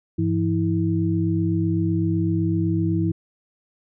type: tone cluster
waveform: sine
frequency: 100.5 / 168.4 / 324.2 Hz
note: G2 / E3 / E4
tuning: +44 / +37 / -29 cents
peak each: -23 dBFS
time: 0.18-3.12 s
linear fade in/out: 10 ms
effects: none